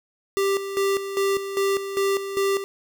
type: tone with tremolo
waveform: square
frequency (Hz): 393.5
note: G4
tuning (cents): +7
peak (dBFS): -20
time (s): 0.37-2.64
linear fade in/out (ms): 0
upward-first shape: square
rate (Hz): 2.5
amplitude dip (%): 65
effects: none